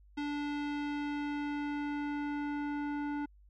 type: tone with low-pass filter sweep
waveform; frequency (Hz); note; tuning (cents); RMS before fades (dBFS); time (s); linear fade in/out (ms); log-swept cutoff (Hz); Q
square; 291.2; D4; -15; -36; 0.17-3.26; 10; 3500 to 1500; 1.1
effects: added 50 Hz sine -57 dBFS peak until 3.49 s